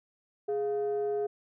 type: tone pair together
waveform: sine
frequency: 415.3 / 699.7 Hz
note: G#4 / F5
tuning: 0 / +3 cents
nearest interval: major sixth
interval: 903 cents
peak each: -27 / -36 dBFS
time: 0.48-1.27 s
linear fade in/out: 10 ms
effects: tanh soft clip ceiling -23 dBFS